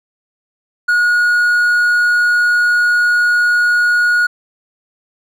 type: tone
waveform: triangle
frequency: 1447 Hz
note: F#6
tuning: 39 cents flat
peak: -8 dBFS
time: 0.88-4.27 s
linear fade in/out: 10 ms
effects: none